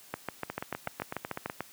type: two click trains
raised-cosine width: 0.5 ms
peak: -19 / -17 dBFS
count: 9 / 11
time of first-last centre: 0.5-1.499 / 0.14-1.606 s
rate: 8.01 / 6.82 Hz
effects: white hiss -54 dBFS RMS until 1.72 s + high-pass 100 Hz 12 dB/octave